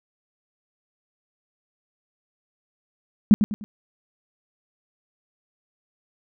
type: tone with echo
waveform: sine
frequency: 209 Hz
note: G#3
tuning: 11 cents sharp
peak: -7 dBFS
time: 3.31-3.34 s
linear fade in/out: 0 ms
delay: 100 ms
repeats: 3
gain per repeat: -9 dB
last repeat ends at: 3.64 s
effects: none